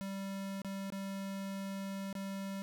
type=tone with dropouts; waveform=square; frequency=195.3 Hz; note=G3; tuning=6 cents flat; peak=-39 dBFS; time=0.01-2.62 s; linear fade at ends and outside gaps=0 ms; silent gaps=0.618-0.647 / 0.902-0.923 / 2.128-2.152 s; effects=none